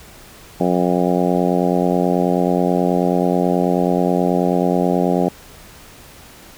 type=harmonic tone; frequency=89.3 Hz; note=F2; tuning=39 cents sharp; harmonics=2 / 3 / 4 / 5 / 6 / 7 / 8 / 9; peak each=-19 / -21 / -22 / -23 / -24 / -24 / -25 / -26 dBFS; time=0.6-5.29 s; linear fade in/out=5 ms; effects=pink hiss -42 dBFS RMS until 6.57 s